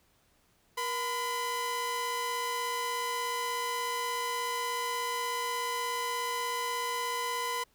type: tone pair together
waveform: sawtooth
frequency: 475.9 / 1008.4 Hz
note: A#4 / B5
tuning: +36 / +36 cents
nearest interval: octave + minor second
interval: 1300 cents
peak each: -34 / -28 dBFS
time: 0.77-7.64 s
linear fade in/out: 10 ms
effects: pink hiss -68 dBFS RMS until 7.74 s